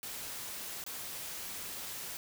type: noise with dropouts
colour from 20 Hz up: white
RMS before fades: -42 dBFS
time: 0.03-2.17 s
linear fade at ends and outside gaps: 0 ms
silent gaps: 0.839-0.864 s
effects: none